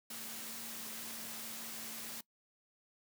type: tone in noise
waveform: sine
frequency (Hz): 225.5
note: A3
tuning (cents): +43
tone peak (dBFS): -55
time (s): 0.1-2.21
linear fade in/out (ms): 5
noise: white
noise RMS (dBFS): -45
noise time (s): 0.1-2.21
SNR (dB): -13
effects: noise-tail reverb RT60 0.1 s tail -22 dB re dry + high-pass 100 Hz 12 dB/octave